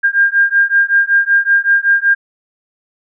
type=beating tone pair; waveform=sine; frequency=1603 / 1608.3 Hz; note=G6 / G6; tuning=+38 / +44 cents; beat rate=5.3 Hz; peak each=-12 dBFS; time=0.03-2.15 s; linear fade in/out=20 ms; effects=none